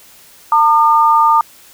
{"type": "tone pair together", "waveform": "sine", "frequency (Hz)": [905.7, 1209], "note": ["A5", "D6"], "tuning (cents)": [50, 50], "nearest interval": "perfect fourth", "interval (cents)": 500, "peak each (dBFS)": -10, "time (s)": [0.52, 1.41], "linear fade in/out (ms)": 2, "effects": ["white hiss -43 dBFS RMS until 1.73 s"]}